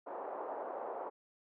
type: band-pass noise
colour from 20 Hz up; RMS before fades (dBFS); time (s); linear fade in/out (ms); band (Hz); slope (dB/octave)
pink; -42; 0.06-1.1; 20; 450 to 960; 24
effects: none